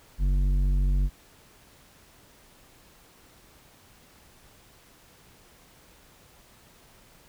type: tone with tanh clipping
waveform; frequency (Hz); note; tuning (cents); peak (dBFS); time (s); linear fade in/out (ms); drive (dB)
triangle; 47.27; F#1; +38; -22; 0.18-1.1; 50; 14
effects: pink hiss -56 dBFS RMS until 7.28 s